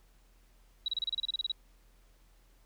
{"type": "tone bursts", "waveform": "sine", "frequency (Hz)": 3884, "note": "B7", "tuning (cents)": -30, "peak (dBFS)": -29, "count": 13, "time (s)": [0.86, 1.518], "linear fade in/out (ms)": 2, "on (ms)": 22, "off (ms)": 31, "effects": ["added 41 Hz sine -60 dBFS peak until 2.65 s", "pink hiss -69 dBFS RMS until 2.65 s"]}